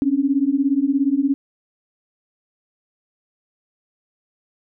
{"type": "beating tone pair", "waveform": "sine", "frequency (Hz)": [267.2, 284.2], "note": ["C4", "C#4"], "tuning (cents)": [36, 43], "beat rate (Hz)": 17, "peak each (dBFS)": [-19, -18], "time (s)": [0.02, 1.34], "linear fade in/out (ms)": 0, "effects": []}